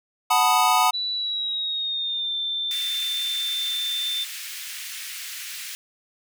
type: chord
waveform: square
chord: B dominant seventh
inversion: second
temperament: equal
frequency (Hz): 740 / 880 / 987.8 / 1244.5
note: F#5 / A5 / B5 / D#6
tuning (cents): 0 / 0 / 0 / 0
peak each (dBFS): -23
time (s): 0.3-0.91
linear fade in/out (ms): 10
type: tone with pitch glide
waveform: sine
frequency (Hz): 3951 to 3561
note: B7 to A7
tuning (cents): 0 to +20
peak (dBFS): -24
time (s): 0.93-4.25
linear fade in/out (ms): 20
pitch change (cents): -180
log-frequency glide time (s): 1.13-2.35
type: high-pass noise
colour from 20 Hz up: pink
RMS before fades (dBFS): -35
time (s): 2.71-5.75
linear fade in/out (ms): 0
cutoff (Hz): 1900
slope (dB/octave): 24
effects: none